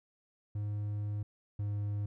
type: tone pair in turn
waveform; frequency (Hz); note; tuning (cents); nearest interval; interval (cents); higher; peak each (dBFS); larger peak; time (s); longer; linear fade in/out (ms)
triangle; 103.83 / 102.87; G#2 / G#2; 0 / -16; unison; 16; first; -31 / -30; second; 0.55-1.23 / 1.59-2.06; first; 5
effects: none